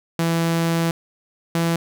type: tone pair in turn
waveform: sawtooth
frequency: 166.3 / 167.2 Hz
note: E3 / E3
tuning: +16 / +25 cents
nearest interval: unison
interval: 9 cents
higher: second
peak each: -14 / -14 dBFS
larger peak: neither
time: 0.19-0.91 / 1.55-1.76 s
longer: first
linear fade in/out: 2 ms
effects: none